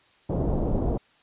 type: low-pass noise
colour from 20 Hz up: pink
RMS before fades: -25 dBFS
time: 0.29-0.98 s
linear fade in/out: 10 ms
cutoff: 670 Hz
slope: 24 dB/octave
effects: white hiss -60 dBFS RMS until 1.22 s + resampled to 8000 Hz